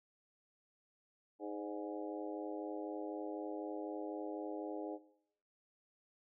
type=harmonic tone with a mistuned harmonic; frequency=104 Hz; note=G#2; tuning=3 cents sharp; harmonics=3 / 4 / 5 / 6 / 7 / 8; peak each=-44 / -46 / -48 / -50 / -51 / -52 dBFS; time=1.39-4.99 s; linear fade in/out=50 ms; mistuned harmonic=6; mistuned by=-45 cents; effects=noise-tail reverb RT60 0.7 s tail -17 dB re dry